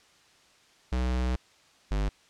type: tone pair in turn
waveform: square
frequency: 62.6 / 50.37 Hz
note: B1 / G1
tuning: +24 / +48 cents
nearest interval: major third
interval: 376 cents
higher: first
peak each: -26 dBFS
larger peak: neither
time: 0.92-1.36 / 1.91-2.09 s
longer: first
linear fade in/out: 5 ms
effects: white hiss -60 dBFS RMS until 2.29 s + low-pass 6000 Hz 12 dB/octave